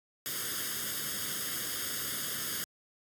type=noise with comb filter; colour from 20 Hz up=white; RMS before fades=-35 dBFS; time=0.26-2.64 s; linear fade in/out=0 ms; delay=0.6 ms; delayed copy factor=+0.8; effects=high-pass 100 Hz 12 dB/octave + AAC 64 kbps